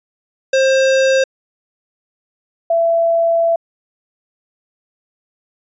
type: tone pair in turn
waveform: square / sine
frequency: 531 / 669 Hz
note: C5 / E5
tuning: +25 / +25 cents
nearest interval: major third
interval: 400 cents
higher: second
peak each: -11 dBFS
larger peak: neither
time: 0.53-1.24 / 2.7-3.56 s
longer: second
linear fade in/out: 5 ms
effects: resampled to 16000 Hz